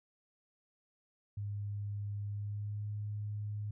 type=tone with pitch glide; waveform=sine; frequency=102.3 to 104.39 Hz; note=G#2 to G#2; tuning=-26 to +9 cents; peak=-36 dBFS; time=1.37-3.71 s; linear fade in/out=5 ms; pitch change=+35 cents; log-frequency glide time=2.27-2.86 s; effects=none